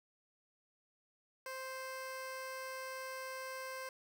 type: tone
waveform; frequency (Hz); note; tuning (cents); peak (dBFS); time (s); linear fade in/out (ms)
15% pulse; 523.3; C5; 0; -36; 1.46-3.89; 2
effects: none